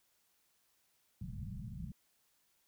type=low-pass noise; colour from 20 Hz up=white; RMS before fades=-44 dBFS; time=1.21-1.92 s; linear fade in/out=2 ms; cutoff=210 Hz; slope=96 dB/octave; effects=white hiss -75 dBFS RMS until 2.67 s